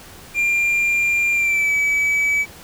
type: tone with pitch glide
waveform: triangle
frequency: 2390 to 2289 Hz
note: D7 to D7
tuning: +30 to -45 cents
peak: -14 dBFS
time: 0.34-2.46 s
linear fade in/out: 50 ms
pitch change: -75 cents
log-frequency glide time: 1.33-1.73 s
effects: pink hiss -41 dBFS RMS until 2.63 s